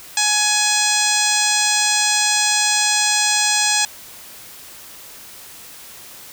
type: harmonic tone with a mistuned harmonic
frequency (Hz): 840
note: G#5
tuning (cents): +19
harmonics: 1 / 2 / 3 / 4 / 5 / 6 / 7 / 8 / 9 / 10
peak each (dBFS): -24 / -24 / -24 / -24 / -24 / -24 / -24 / -24 / -24 / -24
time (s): 0.17-3.85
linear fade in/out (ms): 2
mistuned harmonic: 5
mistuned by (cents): -20
effects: white hiss -39 dBFS RMS until 6.32 s